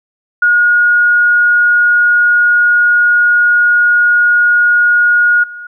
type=tone with level steps; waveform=sine; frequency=1440 Hz; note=F#6; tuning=47 cents flat; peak=-6 / -25 dBFS; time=0.42-5.67 s; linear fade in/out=5 ms; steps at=5.43 s; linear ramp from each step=10 ms; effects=none